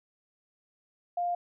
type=tone; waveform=sine; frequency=702 Hz; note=F5; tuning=9 cents sharp; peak=-27 dBFS; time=1.17-1.35 s; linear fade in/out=5 ms; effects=none